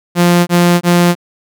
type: tone bursts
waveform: sawtooth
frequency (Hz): 174.61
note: F3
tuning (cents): 0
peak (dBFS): -3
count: 3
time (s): 0.15-1.152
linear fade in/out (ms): 50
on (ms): 320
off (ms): 21
effects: none